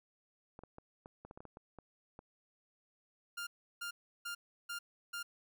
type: clicks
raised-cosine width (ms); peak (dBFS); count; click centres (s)
1; -36; 12; 0.591 / 0.636 / 0.784 / 1.059 / 1.25 / 1.311 / 1.375 / 1.405 / 1.453 / 1.571 / 1.787 / 2.191
type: tone bursts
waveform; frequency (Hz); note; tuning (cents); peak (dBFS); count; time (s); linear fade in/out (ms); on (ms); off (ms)
sawtooth; 1400; F6; +4; -36; 5; 3.37-5.23; 10; 100; 340
effects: none

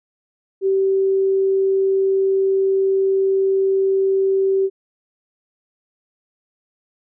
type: tone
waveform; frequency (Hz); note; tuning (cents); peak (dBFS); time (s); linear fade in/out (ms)
sine; 386.4; G4; -25; -14; 0.61-4.7; 50
effects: none

